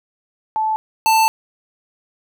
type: tone pair in turn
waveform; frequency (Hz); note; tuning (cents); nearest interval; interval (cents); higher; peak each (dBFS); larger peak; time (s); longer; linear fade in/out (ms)
sine / square; 872 / 885.7; A5 / A5; -16 / +11; unison; 27; second; -16 / -12; second; 0.56-0.76 / 1.06-1.28; second; 0
effects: none